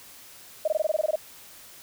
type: tone bursts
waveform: sine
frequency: 622.3 Hz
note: D#5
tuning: in tune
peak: -20 dBFS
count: 11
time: 0.65-1.158 s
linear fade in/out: 5 ms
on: 28 ms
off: 20 ms
effects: white hiss -48 dBFS RMS until 1.82 s